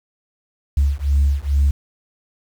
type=beating tone pair; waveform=sine; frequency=69.3 / 71.6 Hz; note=C#2 / D2; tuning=0 / -43 cents; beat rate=2.3 Hz; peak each=-16 dBFS; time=0.77-1.71 s; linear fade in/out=5 ms; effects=tanh soft clip ceiling -9 dBFS + 7-bit